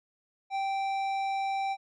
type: tone with tanh clipping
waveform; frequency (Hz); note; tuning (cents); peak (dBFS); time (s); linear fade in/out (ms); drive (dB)
sine; 781; G5; -7; -30; 0.5-1.77; 50; 12
effects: none